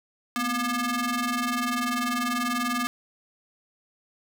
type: ring-modulated tone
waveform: sawtooth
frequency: 479.2 Hz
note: A#4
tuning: 48 cents sharp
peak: -18 dBFS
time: 0.36-2.87 s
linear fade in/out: 0 ms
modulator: 729 Hz
effects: none